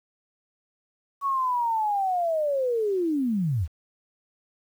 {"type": "linear sweep", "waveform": "sine", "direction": "down", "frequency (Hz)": [1126, 68], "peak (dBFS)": -22, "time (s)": [1.21, 3.68], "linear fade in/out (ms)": 50, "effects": ["9-bit"]}